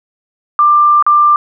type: tone with dropouts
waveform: sine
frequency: 1187 Hz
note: D6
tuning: 18 cents sharp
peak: -5 dBFS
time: 0.59-1.36 s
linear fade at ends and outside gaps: 1 ms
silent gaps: 1.025-1.065 s
effects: none